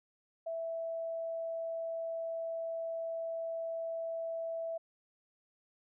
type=tone; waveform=sine; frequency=659.3 Hz; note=E5; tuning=in tune; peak=-35 dBFS; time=0.46-4.78 s; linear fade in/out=10 ms; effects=none